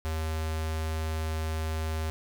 square tone with notch filter, 79.4 Hz, D#2, 36 cents sharp, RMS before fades -31 dBFS, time 0.05-2.1 s, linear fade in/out 0 ms, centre 170 Hz, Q 0.66, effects none

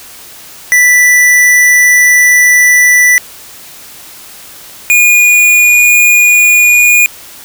square tone pair in turn, 1975.5 / 2443 Hz, B6 / D#7, 0 / -32 cents, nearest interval major third, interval 368 cents, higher second, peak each -4 dBFS, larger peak neither, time 0.72-3.18 / 4.9-7.06 s, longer first, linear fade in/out 0 ms, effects white hiss -32 dBFS RMS until 7.44 s

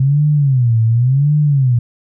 sine tone with vibrato, 130 Hz, C3, 11 cents flat, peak -9 dBFS, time 0-1.79 s, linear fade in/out 5 ms, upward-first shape sine, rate 0.91 Hz, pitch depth 250 cents each way, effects none

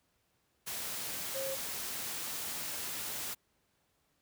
sine tone in noise, 537 Hz, C5, 45 cents sharp, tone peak -36 dBFS, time 1.34-1.56 s, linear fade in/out 20 ms, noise white, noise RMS -39 dBFS, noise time 0.66-3.35 s, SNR 0 dB, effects pink hiss -75 dBFS RMS until 4.21 s + high-pass 60 Hz 12 dB/octave

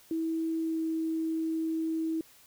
sine tone with pitch glide, 324.7 to 322.3 Hz, E4 to E4, -26 to -39 cents, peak -28 dBFS, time 0.11-2.21 s, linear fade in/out 2 ms, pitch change -13 cents, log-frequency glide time 0.59-0.79 s, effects white hiss -58 dBFS RMS until 2.46 s

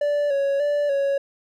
triangle tone with vibrato, 569 Hz, C#5, 45 cents sharp, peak -17 dBFS, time 0.01-1.18 s, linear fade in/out 5 ms, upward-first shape square, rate 1.7 Hz, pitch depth 41 cents each way, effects none

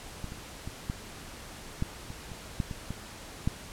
clicks, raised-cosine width 5 ms, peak -24 / -29 / -25 / -19 / -16 / -28 / -30 / -16 / -24 / -22 / -14 dBFS, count 11, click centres 0.243 / 0.321 / 0.675 / 0.899 / 1.824 / 2.104 / 2.318 / 2.602 / 2.712 / 2.906 / 3.475 s, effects pink hiss -45 dBFS RMS until 3.72 s + low-pass 11000 Hz 12 dB/octave

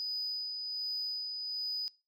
sine tone with tremolo, 4978 Hz, D#8, in tune, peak -31 dBFS, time 0-1.88 s, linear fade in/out 0 ms, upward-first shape sine, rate 1.3 Hz, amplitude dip 40%, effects noise-tail reverb RT60 0.3 s tail -23 dB re dry + tanh soft clip ceiling -30 dBFS

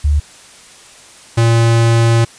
sine / square tone pair in turn, 73.42 / 115.61 Hz, D2 / A#2, 0 / -14 cents, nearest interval minor sixth, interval 786 cents, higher second, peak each -9 dBFS, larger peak neither, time 0.04-0.2 / 1.37-2.25 s, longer second, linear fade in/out 10 ms, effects white hiss -40 dBFS RMS until 2.38 s + resampled to 22050 Hz

